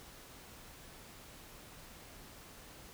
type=silence; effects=pink hiss -54 dBFS RMS until 2.93 s